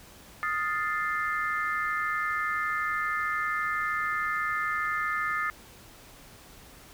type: chord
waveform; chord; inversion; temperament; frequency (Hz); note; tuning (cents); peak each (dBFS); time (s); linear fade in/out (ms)
sine; F dominant seventh; third; equal; 1244.5 / 1396.9 / 1760 / 2093; Eb6 / F6 / A6 / C7; 0 / 0 / 0 / 0; -30 / -36 / -31 / -35; 0.43-5.5; 0
effects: pink hiss -51 dBFS RMS until 6.93 s